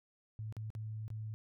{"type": "tone with dropouts", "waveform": "sine", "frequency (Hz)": 108.8, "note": "A2", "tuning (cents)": -19, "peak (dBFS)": -39, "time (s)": [0.39, 1.34], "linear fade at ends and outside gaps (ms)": 0, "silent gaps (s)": [[0.525, 0.567], [0.703, 0.751], [1.08, 1.103]], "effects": []}